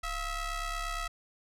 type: ring-modulated tone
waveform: sawtooth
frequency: 659.3 Hz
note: E5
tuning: in tune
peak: -26 dBFS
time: 0.03-1.08 s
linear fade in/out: 10 ms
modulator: 625 Hz
effects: low-pass 11000 Hz 12 dB/octave